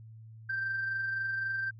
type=tone with amplitude modulation; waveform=sine; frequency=1568 Hz; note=G6; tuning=in tune; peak=-28 dBFS; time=0.49-1.71 s; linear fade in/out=10 ms; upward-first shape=sine; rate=23.8 Hz; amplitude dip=35%; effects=tanh soft clip ceiling -26 dBFS + added 111 Hz sine -47 dBFS peak until 1.79 s